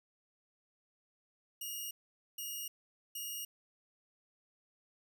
5% pulse tone bursts, 2860 Hz, F7, 41 cents sharp, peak -31 dBFS, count 3, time 1.61-3.45 s, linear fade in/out 5 ms, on 300 ms, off 470 ms, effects none

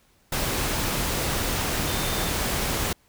sine tone in noise, 3600 Hz, A7, 39 cents sharp, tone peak -37 dBFS, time 1.87-2.3 s, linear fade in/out 5 ms, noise pink, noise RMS -26 dBFS, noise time 0.32-2.93 s, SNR -14 dB, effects pink hiss -62 dBFS RMS until 3.08 s

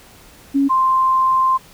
sine tone pair in turn, 277.2 / 1046.6 Hz, C#4 / C6, 0 / 0 cents, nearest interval octave + major seventh, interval 2300 cents, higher second, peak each -12 dBFS, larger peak neither, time 0.54-0.69 / 0.69-1.58 s, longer second, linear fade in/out 20 ms, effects pink hiss -45 dBFS RMS until 1.73 s

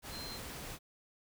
sine tone in noise, 4133 Hz, C8, 22 cents flat, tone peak -45 dBFS, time 0.1-0.4 s, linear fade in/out 50 ms, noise pink, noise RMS -45 dBFS, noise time 0.02-0.79 s, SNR -3 dB, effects none

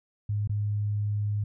sine tone with dropouts, 103.83 Hz, G#2, in tune, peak -25 dBFS, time 0.29-1.44 s, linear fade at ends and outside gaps 5 ms, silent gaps 0.475-0.494 s, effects none

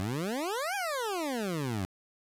20% pulse exponential two-way sweep, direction up then down, 89.4 to 830.6 to 89.4 Hz, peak -26 dBFS, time 0-1.85 s, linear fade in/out 0 ms, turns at 0.75 s, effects resampled to 32000 Hz + 9-bit

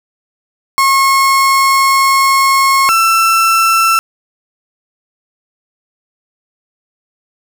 35% pulse tone pair in turn, 1086 / 1336.3 Hz, C#6 / E6, -36 / +23 cents, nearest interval major third, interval 359 cents, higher second, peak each -6 dBFS, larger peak neither, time 0.78-2.89 / 2.89-3.99 s, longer first, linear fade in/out 0 ms, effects none

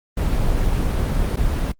brown noise with dropouts, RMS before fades -19 dBFS, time 0.17-1.72 s, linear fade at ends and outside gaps 5 ms, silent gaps 1.361-1.369 s, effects Opus 24 kbps

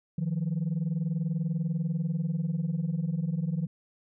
sine tone pair together, 154.36 / 174.61 Hz, D#3 / F3, -13 / 0 cents, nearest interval major second, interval 213 cents, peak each -28 dBFS, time 0.18-3.67 s, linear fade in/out 5 ms, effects tanh soft clip ceiling -23 dBFS

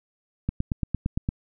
click train, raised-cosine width 5 ms, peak -12 dBFS, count 8, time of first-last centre 0.49-1.289 s, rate 8.76 Hz, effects none

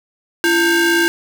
45% pulse ring-modulated tone, 622.3 Hz, D#5, in tune, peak -9 dBFS, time 0.44-1.08 s, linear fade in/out 0 ms, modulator 962 Hz, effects none

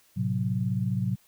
sine chord, F# diminished, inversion first, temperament equal with one note detuned, 110 / 129.53 / 185 Hz, A2 / C3 / F#3, 0 / -17 / 0 cents, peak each -29 dBFS, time 0.16-1.16 s, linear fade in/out 20 ms, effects white hiss -62 dBFS RMS until 1.27 s

